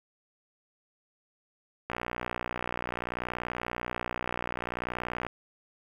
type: click train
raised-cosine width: 0.5 ms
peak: -17 dBFS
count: 205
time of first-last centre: 1.9-5.266 s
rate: 60.6 Hz
effects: 8-bit